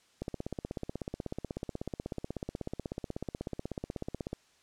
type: click train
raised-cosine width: 2 ms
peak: -22 dBFS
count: 68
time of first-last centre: 0.22-4.33 s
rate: 16.3 Hz
effects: white hiss -66 dBFS RMS until 4.62 s + low-pass 7000 Hz 12 dB/octave